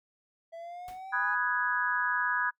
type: exponential sweep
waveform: triangle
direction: up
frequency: 659.3 to 830.6 Hz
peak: -38 dBFS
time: 0.52-1.36 s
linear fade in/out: 20 ms
type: noise with exponential decay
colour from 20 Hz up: pink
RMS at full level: -48 dBFS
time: 0.88-1.07 s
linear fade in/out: 0 ms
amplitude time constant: 41 ms
type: chord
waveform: sine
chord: G# minor seventh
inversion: first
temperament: equal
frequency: 987.8 / 1244.5 / 1480 / 1661.2 Hz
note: B5 / D#6 / F#6 / G#6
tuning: 0 / 0 / 0 / 0 cents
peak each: -33 / -35 / -33 / -29 dBFS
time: 1.12-2.51 s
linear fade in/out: 20 ms
effects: noise-tail reverb RT60 0.1 s tail -24 dB re dry